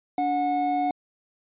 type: tone pair together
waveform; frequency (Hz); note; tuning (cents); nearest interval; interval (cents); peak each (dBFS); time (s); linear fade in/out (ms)
triangle; 289 / 730; D4 / F#5; -28 / -24; octave + major third; 1604; -26 / -21; 0.18-0.91; 2
effects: resampled to 8000 Hz